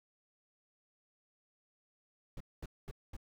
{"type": "noise bursts", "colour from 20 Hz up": "brown", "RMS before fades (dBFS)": -43, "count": 4, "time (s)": [2.37, 3.166], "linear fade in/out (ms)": 2, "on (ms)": 34, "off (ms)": 220, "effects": []}